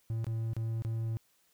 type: tone with dropouts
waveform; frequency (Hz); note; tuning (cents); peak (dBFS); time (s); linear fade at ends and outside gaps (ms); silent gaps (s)
triangle; 113; A2; +47; -29; 0.1-1.17; 0; 0.244-0.267 / 0.534-0.566 / 0.822-0.849
effects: white hiss -70 dBFS RMS until 1.53 s